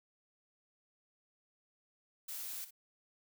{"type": "noise with echo", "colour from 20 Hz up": "blue", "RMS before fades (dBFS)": -43, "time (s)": [2.28, 2.65], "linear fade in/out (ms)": 10, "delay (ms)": 59, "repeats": 1, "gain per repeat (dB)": -12, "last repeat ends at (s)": 2.709, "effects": []}